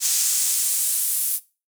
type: noise with high-pass filter sweep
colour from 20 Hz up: brown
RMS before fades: -22 dBFS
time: 0-1.4 s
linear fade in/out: 50 ms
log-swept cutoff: 6800 to 11000 Hz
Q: 1.7
effects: noise-tail reverb RT60 0.3 s tail -19 dB re dry